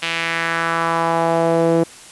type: tone with band-pass filter sweep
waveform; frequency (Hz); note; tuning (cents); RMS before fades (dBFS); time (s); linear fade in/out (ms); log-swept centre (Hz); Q
sawtooth; 166.2; E3; +15; -18; 0.02-1.84; 10; 2800 to 420; 2.1
effects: white hiss -40 dBFS RMS until 2.11 s + resampled to 24000 Hz